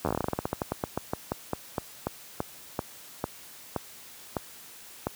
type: slowing click train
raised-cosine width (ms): 1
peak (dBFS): -13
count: 30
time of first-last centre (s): 0.05-5.069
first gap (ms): 11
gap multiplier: 1.16
effects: white hiss -48 dBFS RMS until 5.15 s + high-pass 60 Hz 12 dB/octave